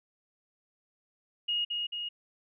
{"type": "tone with echo", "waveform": "sine", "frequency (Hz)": 2870, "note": "F7", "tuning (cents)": 47, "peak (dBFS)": -27, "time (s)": [1.48, 1.65], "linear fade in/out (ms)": 10, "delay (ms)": 220, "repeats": 2, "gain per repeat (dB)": -3, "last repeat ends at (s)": 2.09, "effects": []}